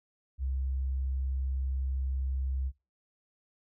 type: tone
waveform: sine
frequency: 66.1 Hz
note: C2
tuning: 18 cents sharp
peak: -29 dBFS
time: 0.38-2.72 s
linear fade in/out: 50 ms
effects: noise-tail reverb RT60 0.3 s tail -22 dB re dry